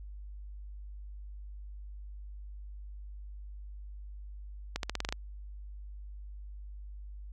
accelerating click train, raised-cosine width 0.2 ms, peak -15 dBFS, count 8, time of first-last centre 4.76-5.125 s, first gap 72 ms, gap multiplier 0.89, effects added 50 Hz sine -42 dBFS peak until 7.32 s

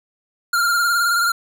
square tone with vibrato, 1396.9 Hz, F6, in tune, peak -16 dBFS, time 0.53-1.32 s, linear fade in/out 5 ms, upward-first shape sine, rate 19 Hz, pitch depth 46 cents each way, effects 9-bit

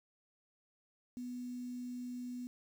sine tone with quantisation, 246.9 Hz, B3, in tune, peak -40 dBFS, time 1.17-2.47 s, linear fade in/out 0 ms, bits 10, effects none

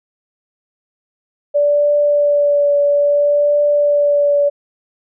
sine tone with vibrato, 580 Hz, D5, 22 cents flat, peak -10 dBFS, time 1.54-4.5 s, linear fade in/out 20 ms, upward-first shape triangle, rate 0.6 Hz, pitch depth 17 cents each way, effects none

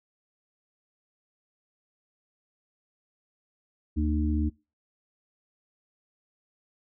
harmonic tone, 76 Hz, D#2, 40 cents flat, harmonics 1 / 3 / 4, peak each -25 / -30 / -30 dBFS, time 3.96-4.5 s, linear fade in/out 20 ms, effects noise-tail reverb RT60 0.3 s tail -25 dB re dry

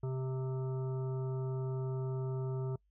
harmonic tone, 130.81 Hz, C3, in tune, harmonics 1 / 3 / 5 / 7 / 9 / 10, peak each -34 / -41 / -51 / -53 / -58 / -58 dBFS, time 0.03-2.76 s, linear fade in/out 5 ms, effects noise-tail reverb RT60 0.1 s tail -25 dB re dry + added 50 Hz sine -70 dBFS peak until 2.9 s

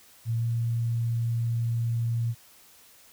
sine tone with pitch glide, 114.9 to 116.57 Hz, A#2 to A#2, -25 to 0 cents, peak -24 dBFS, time 0.25-2.35 s, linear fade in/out 50 ms, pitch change +25 cents, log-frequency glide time 0.36-0.44 s, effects white hiss -55 dBFS RMS until 3.12 s

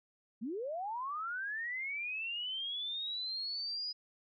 sine linear sweep, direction up, 198.1 to 4978 Hz, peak -36 dBFS, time 0.41-3.93 s, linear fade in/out 20 ms, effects none

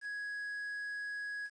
triangle tone with quantisation, 1666 Hz, G#6, 5 cents sharp, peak -36 dBFS, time 0.01-1.5 s, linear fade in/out 50 ms, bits 10, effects resampled to 22050 Hz

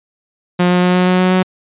sawtooth tone with pitch steps, 178.2 / 179.34 / 180.48 / 181.63 / 182.79 / 183.95 / 185.12 Hz, F3 / F3 / F#3 / F#3 / F#3 / F#3 / F#3, +35 / +46 / -43 / -32 / -21 / -10 / +1 cents, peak -6 dBFS, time 0.59-1.43 s, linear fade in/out 10 ms, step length 120 ms, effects resampled to 8000 Hz

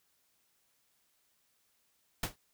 pink noise with exponential decay, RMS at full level -29 dBFS, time 2.23-2.36 s, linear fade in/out 5 ms, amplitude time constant 27 ms, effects white hiss -74 dBFS RMS until 2.53 s

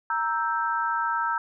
sine chord, E diminished, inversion second, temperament equal, 932.3 / 1318.5 / 1568 Hz, Bb5 / E6 / G6, 0 / 0 / 0 cents, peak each -27 / -27 / -30 dBFS, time 0.1-1.38 s, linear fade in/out 2 ms, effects none

